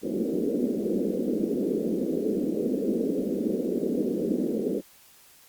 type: band-pass noise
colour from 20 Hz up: pink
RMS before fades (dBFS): -27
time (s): 0.02-4.82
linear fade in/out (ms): 50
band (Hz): 200 to 490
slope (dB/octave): 48
effects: white hiss -55 dBFS RMS until 5.48 s + Opus 48 kbps